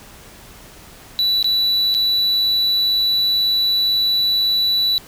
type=tone with dropouts; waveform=triangle; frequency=3951 Hz; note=B7; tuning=in tune; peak=-13 dBFS; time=1.19-4.98 s; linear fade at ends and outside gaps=0 ms; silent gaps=1.427-1.444 / 1.942-1.948 s; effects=pink hiss -42 dBFS RMS until 5.07 s